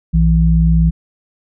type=tone pair together; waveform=sine; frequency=59.78 / 163.9 Hz; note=A#1 / E3; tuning=+44 / -10 cents; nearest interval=octave + perfect fourth; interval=1746 cents; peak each=-11 dBFS; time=0.13-0.91 s; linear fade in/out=20 ms; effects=none